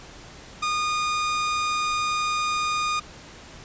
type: tone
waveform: sawtooth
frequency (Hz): 1225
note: D#6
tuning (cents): -27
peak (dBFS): -19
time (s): 0.62-3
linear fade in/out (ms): 10
effects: pink hiss -44 dBFS RMS until 3.64 s + resampled to 16000 Hz